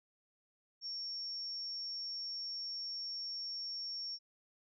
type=tone; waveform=sine; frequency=5490 Hz; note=F8; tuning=31 cents flat; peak=-39 dBFS; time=0.81-4.19 s; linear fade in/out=50 ms; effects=none